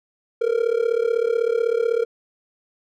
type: tone with amplitude modulation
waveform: triangle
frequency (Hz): 463.5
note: A#4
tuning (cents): -10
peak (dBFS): -12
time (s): 0.41-2.05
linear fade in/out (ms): 10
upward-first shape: sine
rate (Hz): 36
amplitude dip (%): 90
effects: none